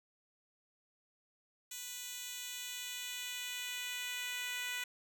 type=tone with high-pass filter sweep; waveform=10% pulse; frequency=493.9 Hz; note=B4; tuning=in tune; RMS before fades=-42 dBFS; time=1.71-4.84 s; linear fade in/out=5 ms; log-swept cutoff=4900 to 2000 Hz; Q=1.1; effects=none